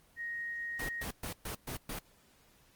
sine tone, 1872 Hz, A#6, 7 cents sharp, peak -36 dBFS, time 0.16-1.06 s, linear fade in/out 50 ms
pink noise bursts, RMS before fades -39 dBFS, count 6, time 0.79-1.99 s, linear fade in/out 5 ms, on 100 ms, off 120 ms
effects pink hiss -65 dBFS RMS until 2.75 s + Opus 24 kbps

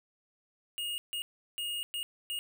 square tone bursts at uneven times, 2856 Hz, F7, 38 cents sharp, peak -34 dBFS, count 5, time 0.78-0.98 / 1.13-1.22 / 1.58-1.83 / 1.94-2.03 / 2.3-2.39 s, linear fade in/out 0 ms, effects 12-bit

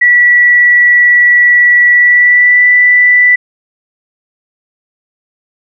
sine tone with pitch glide, 1947 to 1977.6 Hz, B6 to B6, -25 to +2 cents, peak -3 dBFS, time 0.01-3.36 s, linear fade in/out 10 ms, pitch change +27 cents, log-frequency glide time 1.93-2.66 s, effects none

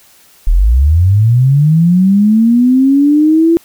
sine linear sweep, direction up, 34.98 to 338.2 Hz, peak -5 dBFS, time 0.47-3.57 s, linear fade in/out 0 ms, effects white hiss -45 dBFS RMS until 3.64 s

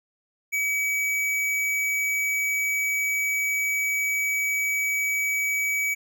sine tone with hard clipping, 2278 Hz, C#7, 47 cents sharp, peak -24 dBFS, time 0.52-5.95 s, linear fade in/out 20 ms, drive 15 dB, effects none

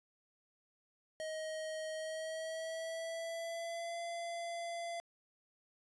square tone with pitch glide, 629 to 682 Hz, D#5 to F5, +19 to -41 cents, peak -40 dBFS, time 1.2-5 s, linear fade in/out 0 ms, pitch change +140 cents, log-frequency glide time 1.93-4 s, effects resampled to 24000 Hz + 13-bit

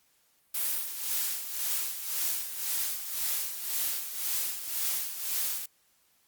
blue noise with tremolo, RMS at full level -29 dBFS, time 0.54-5.66 s, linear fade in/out 5 ms, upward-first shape sine, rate 1.9 Hz, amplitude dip 65%, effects white hiss -68 dBFS RMS until 6.27 s + Opus 48 kbps

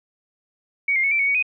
sine tone with pitch steps, 2245 / 2114 / 2210 / 2338 / 2223 / 2247 / 2498 Hz, C#7 / C7 / C#7 / D7 / C#7 / C#7 / D#7, +21 / +17 / -6 / -8 / +4 / +23 / +6 cents, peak -17 dBFS, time 0.88-1.426 s, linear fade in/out 5 ms, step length 78 ms, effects none

